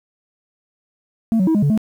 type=tone with pitch steps; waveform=sine; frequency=225.4 / 186.5 / 321.6 / 207 / 143.6 / 217 Hz; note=A3 / F#3 / E4 / G#3 / D3 / A3; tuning=+42 / +14 / -43 / -5 / -39 / -24 cents; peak=-10 dBFS; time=1.32-1.776 s; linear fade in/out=0 ms; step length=76 ms; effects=tanh soft clip ceiling -12 dBFS + 8-bit